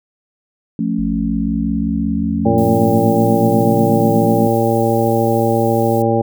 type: chord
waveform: sine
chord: F augmented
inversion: none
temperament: equal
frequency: 174.61 / 220 / 277.2 Hz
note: F3 / A3 / C#4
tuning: 0 / 0 / 0 cents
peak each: -21 / -18 / -21 dBFS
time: 0.79-4.47 s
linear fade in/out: 2 ms
type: exponential sweep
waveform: sine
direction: up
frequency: 49 to 165.3 Hz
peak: -24 dBFS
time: 0.98-4.26 s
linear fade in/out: 10 ms
type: harmonic tone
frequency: 114.1 Hz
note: A#2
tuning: 37 cents flat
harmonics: 1 / 2 / 3 / 4 / 5 / 7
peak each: -19 / -19 / -19 / -19 / -19 / -19 dBFS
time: 2.45-6.22 s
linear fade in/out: 10 ms
type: noise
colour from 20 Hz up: violet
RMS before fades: -34 dBFS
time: 2.58-6.02 s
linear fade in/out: 0 ms
effects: none